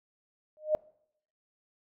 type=tone with exponential growth; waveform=sine; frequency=614 Hz; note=D#5; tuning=23 cents flat; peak=-19 dBFS; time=0.57-0.75 s; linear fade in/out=0 ms; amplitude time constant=38 ms; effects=noise-tail reverb RT60 0.7 s tail -24 dB re dry